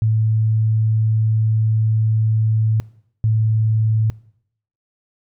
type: tone pair in turn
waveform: sine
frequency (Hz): 110 / 110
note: A2 / A2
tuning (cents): 0 / 0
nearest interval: unison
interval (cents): 0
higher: neither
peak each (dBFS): -13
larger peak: neither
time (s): 0.02-2.8 / 3.24-4.1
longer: first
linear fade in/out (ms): 0
effects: noise-tail reverb RT60 0.7 s tail -22 dB re dry